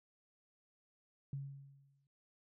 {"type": "tone with exponential decay", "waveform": "sine", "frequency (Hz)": 138.59, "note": "C#3", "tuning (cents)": 0, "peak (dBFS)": -37, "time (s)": [1.33, 2.07], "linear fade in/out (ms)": 2, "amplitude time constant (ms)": 160, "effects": ["noise-tail reverb RT60 0.7 s tail -24 dB re dry"]}